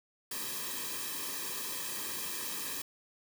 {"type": "noise with comb filter", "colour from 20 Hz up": "white", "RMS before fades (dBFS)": -38, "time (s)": [0.31, 2.82], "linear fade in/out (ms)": 5, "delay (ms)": 1.4, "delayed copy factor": -1, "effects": []}